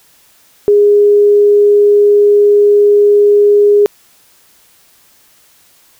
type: tone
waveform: sine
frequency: 411.4 Hz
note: G#4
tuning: 16 cents flat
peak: -4 dBFS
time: 0.68-3.86 s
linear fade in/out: 0 ms
effects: white hiss -48 dBFS RMS until 5.99 s